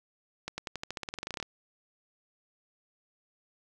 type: accelerating click train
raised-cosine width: 0.2 ms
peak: -18 dBFS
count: 18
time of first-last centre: 0.48-1.427 s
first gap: 100 ms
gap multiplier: 0.92
effects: none